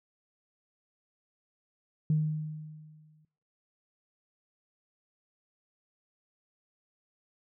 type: tone with exponential decay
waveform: sine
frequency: 154.2 Hz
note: D#3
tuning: 15 cents flat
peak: -21 dBFS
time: 2.1-3.25 s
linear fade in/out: 2 ms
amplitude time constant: 250 ms
effects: noise-tail reverb RT60 0.5 s tail -21 dB re dry + tanh soft clip ceiling -17 dBFS